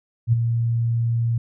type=tone with ADSR envelope; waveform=sine; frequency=116.54 Hz; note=A#2; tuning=in tune; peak=-11 dBFS; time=0.27-1.38 s; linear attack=57 ms; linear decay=15 ms; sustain=-7 dB; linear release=4 ms; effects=none